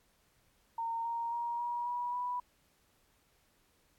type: tone with pitch steps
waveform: sine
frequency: 918 / 930.8 / 943.8 / 957 / 970.3 / 983.9 Hz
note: A#5 / A#5 / A#5 / A#5 / B5 / B5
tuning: -27 / -3 / +21 / +45 / -31 / -7 cents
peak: -33 dBFS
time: 0.78-2.4 s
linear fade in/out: 5 ms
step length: 270 ms
effects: pink hiss -71 dBFS RMS until 3.98 s + AAC 64 kbps